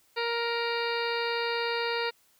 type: harmonic tone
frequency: 468.2 Hz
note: A#4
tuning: 8 cents sharp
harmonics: 1 / 2 / 3 / 4 / 5 / 6 / 8 / 9 / 10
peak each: -31 / -34 / -36 / -37 / -38 / -39 / -40 / -41 / -41 dBFS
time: 0.16-2.11 s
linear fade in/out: 20 ms
effects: white hiss -65 dBFS RMS until 2.39 s